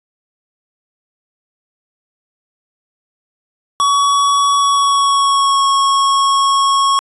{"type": "tone with pitch glide", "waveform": "square", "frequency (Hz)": [1128, 1099.1], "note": ["C#6", "C#6"], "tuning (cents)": [30, -15], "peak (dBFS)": -11, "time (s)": [3.8, 6.99], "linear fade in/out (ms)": 0, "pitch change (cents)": -45, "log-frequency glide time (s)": [4.54, 5.67], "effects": ["resampled to 24000 Hz"]}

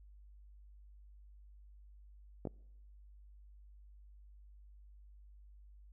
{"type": "clicks", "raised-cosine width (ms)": 2, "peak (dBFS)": -26, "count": 2, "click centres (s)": [2.453, 2.472], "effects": ["noise-tail reverb RT60 0.9 s tail -26 dB re dry", "added 50 Hz sine -55 dBFS peak until 5.92 s"]}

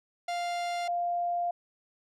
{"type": "tone pair in turn", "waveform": ["45% pulse", "sine"], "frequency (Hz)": [698.5, 698.5], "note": ["F5", "F5"], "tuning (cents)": [0, 0], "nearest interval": "unison", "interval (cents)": 0, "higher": "neither", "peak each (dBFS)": [-30, -27], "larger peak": "second", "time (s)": [[0.28, 0.88], [0.88, 1.51]], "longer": "second", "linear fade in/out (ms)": 5, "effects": ["low-pass 7000 Hz 12 dB/octave"]}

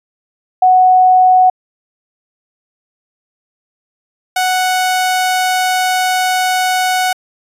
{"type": "tone pair in turn", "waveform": ["sine", "sawtooth"], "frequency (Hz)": [740, 740], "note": ["F#5", "F#5"], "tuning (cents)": [0, 0], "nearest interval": "unison", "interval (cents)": 0, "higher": "neither", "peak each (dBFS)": [-5, -8], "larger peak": "first", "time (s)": [[0.62, 1.5], [4.36, 7.13]], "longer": "second", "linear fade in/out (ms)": 5, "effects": ["resampled to 32000 Hz"]}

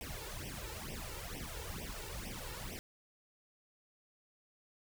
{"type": "noise with flanger", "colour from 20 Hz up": "pink", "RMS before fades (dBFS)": -44, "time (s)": [0.01, 2.79], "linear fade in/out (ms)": 0, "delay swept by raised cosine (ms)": [0.35, 2.25], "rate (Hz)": 2.2, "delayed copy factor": 1, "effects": []}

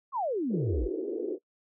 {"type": "exponential sweep", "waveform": "sine", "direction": "down", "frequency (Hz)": [1155, 43.65], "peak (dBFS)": -27, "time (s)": [0.12, 0.89], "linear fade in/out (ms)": 50}
{"type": "band-pass noise", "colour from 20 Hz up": "white", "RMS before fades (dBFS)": -33, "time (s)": [0.49, 1.39], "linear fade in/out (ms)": 50, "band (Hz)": [320, 430], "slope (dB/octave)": 48}
{"effects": ["noise-tail reverb RT60 0.1 s tail -21 dB re dry"]}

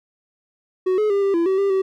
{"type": "tone with pitch steps", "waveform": "triangle", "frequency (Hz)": [371.7, 425.7, 399.5, 394.3, 337.3, 381.6, 396.4, 382.7], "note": ["F#4", "G#4", "G4", "G4", "E4", "G4", "G4", "G4"], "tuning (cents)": [8, 43, 33, 10, 40, -47, 19, -42], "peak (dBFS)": -14, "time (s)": [0.86, 1.82], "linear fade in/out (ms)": 10, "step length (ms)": 120, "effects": []}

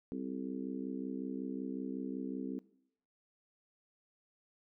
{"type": "harmonic tone with a mistuned harmonic", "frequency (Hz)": 65.41, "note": "C2", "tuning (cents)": 0, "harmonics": [3, 4, 5, 6, 7], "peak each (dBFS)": [-44, -39, -45, -49, -48], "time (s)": [0.12, 2.59], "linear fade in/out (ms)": 0, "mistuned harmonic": 7, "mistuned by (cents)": -62, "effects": ["noise-tail reverb RT60 0.7 s tail -20 dB re dry"]}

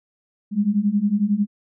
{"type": "beating tone pair", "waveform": "sine", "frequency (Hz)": [199, 210], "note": ["G3", "G#3"], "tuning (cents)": [26, 19], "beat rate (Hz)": 11, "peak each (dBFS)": [-21, -19], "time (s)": [0.51, 1.47], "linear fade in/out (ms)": 50, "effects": []}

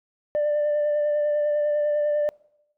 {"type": "tone with vibrato", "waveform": "sine", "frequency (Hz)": 593, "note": "D5", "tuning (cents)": 17, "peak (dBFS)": -18, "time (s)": [0.35, 2.29], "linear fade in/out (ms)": 0, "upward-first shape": "sine", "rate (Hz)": 10, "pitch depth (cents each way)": 17, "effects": ["noise-tail reverb RT60 0.8 s tail -25 dB re dry", "tanh soft clip ceiling -18 dBFS"]}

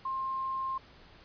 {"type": "tone", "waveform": "sine", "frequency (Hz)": 1060, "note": "C6", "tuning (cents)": 22, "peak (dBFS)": -31, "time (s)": [0.05, 0.78], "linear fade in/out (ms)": 5, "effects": ["pink hiss -56 dBFS RMS until 1.24 s", "resampled to 11025 Hz"]}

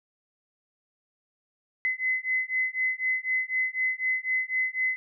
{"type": "beating tone pair", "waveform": "sine", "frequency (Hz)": [2033, 2037], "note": ["B6", "C7"], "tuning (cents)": [50, -47], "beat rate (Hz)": 4, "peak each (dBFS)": -28, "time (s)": [1.85, 4.96], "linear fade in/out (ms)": 0, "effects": []}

